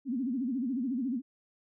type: tone with vibrato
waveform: sine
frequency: 253.3 Hz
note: B3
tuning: 44 cents sharp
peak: -29 dBFS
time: 0.05-1.22 s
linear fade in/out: 50 ms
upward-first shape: sine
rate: 14 Hz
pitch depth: 180 cents each way
effects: none